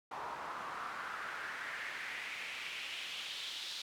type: noise with band-pass filter sweep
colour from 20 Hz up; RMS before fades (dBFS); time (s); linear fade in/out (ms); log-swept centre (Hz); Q
pink; -43; 0.11-3.82; 5; 950 to 3900; 3
effects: none